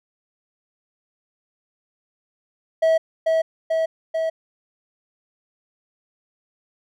triangle tone with echo, 647 Hz, E5, 32 cents flat, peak -12 dBFS, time 2.82-2.98 s, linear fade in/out 10 ms, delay 440 ms, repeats 3, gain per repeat -2 dB, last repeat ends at 4.3 s, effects none

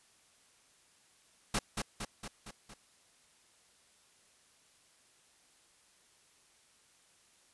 pink noise with echo, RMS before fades -31 dBFS, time 1.54-1.59 s, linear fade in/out 5 ms, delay 230 ms, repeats 5, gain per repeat -4 dB, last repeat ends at 2.74 s, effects white hiss -66 dBFS RMS until 7.53 s + resampled to 24000 Hz

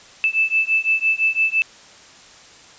sine beating tone pair, 2631 / 2636.9 Hz, E7 / E7, -4 / 0 cents, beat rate 5.9 Hz, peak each -19 dBFS, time 0.24-1.62 s, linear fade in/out 0 ms, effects white hiss -45 dBFS RMS until 2.78 s + resampled to 16000 Hz

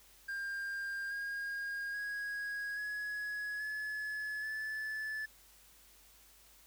triangle tone with pitch steps, 1599 / 1626 / 1653.5 / 1681.4 / 1709.8 / 1738.7 Hz, G6 / G#6 / G#6 / G#6 / G#6 / A6, +34 / -37 / -8 / +21 / +50 / -21 cents, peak -35 dBFS, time 0.28-5.26 s, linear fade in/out 10 ms, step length 830 ms, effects added 50 Hz sine -68 dBFS peak until 6.66 s + white hiss -62 dBFS RMS until 6.66 s

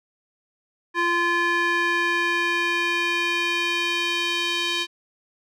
square tone with band-pass filter sweep, 345 Hz, F4, 21 cents flat, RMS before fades -23 dBFS, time 0.94-4.87 s, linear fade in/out 50 ms, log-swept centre 1500 to 3300 Hz, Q 2.1, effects none

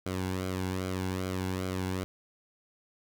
sawtooth tone with flanger, 93.1 Hz, F#2, 11 cents sharp, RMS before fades -33 dBFS, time 0.06-2.04 s, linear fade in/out 0 ms, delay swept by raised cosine 1.1 to 1.64 ms, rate 2.5 Hz, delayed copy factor -0.65, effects none

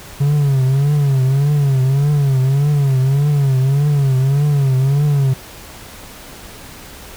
triangle tone with vibrato, 138.59 Hz, C#3, in tune, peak -9 dBFS, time 0.2-5.34 s, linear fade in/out 10 ms, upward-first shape triangle, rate 1.7 Hz, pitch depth 130 cents each way, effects pink hiss -36 dBFS RMS until 7.16 s

